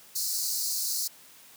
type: high-pass noise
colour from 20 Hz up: pink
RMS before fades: -30 dBFS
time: 0.15-1.08 s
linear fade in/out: 10 ms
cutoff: 4200 Hz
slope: 96 dB/octave
effects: white hiss -53 dBFS RMS until 1.56 s + high-pass 100 Hz 12 dB/octave